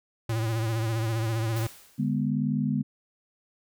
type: tone with vibrato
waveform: square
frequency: 112.7 Hz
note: A2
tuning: 42 cents sharp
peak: -26 dBFS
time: 0.29-1.67 s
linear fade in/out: 5 ms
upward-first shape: triangle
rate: 15 Hz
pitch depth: 70 cents each way
type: noise with exponential decay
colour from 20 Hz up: white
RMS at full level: -39 dBFS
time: 1.56-2.3 s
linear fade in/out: 5 ms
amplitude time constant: 160 ms
type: chord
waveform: sine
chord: G# diminished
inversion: second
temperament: equal with one note detuned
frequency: 146.83 / 205.9 / 246.9 Hz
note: D3 / G#3 / B3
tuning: 0 / -15 / 0 cents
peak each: -28 dBFS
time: 1.98-2.83 s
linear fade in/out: 20 ms
effects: none